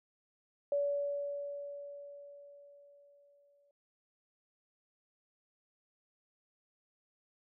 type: tone with exponential decay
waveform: sine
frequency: 571 Hz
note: D5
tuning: 49 cents flat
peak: -28 dBFS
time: 0.72-3.71 s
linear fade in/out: 2 ms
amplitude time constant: 650 ms
effects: none